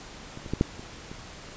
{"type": "clicks", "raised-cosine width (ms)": 3, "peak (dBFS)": [-26, -25, -14, -7, -28, -27], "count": 6, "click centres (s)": [0.374, 0.462, 0.536, 0.611, 0.795, 1.115], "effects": ["pink hiss -44 dBFS RMS until 1.56 s", "resampled to 16000 Hz"]}